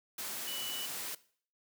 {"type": "tone in noise", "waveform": "sine", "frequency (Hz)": 2960, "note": "F#7", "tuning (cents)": 0, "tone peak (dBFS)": -39, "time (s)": [0.47, 0.86], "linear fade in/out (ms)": 5, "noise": "white", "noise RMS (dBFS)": -40, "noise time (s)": [0.18, 1.15], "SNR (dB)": -2, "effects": ["noise-tail reverb RT60 0.5 s tail -19 dB re dry", "high-pass 150 Hz 12 dB/octave"]}